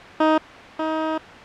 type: tone pair in turn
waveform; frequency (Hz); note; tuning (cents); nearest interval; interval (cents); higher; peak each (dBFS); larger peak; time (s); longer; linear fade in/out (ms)
15% pulse; 313 / 315.9; D#4 / D#4; +10 / +26; unison; 16; second; -8 / -15; first; 0.2-0.38 / 0.79-1.18; second; 5
effects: white hiss -38 dBFS RMS until 1.44 s + low-pass 2000 Hz 12 dB/octave